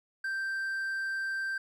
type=tone; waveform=triangle; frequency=1568 Hz; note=G6; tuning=in tune; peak=-29 dBFS; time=0.24-1.58 s; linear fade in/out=5 ms; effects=none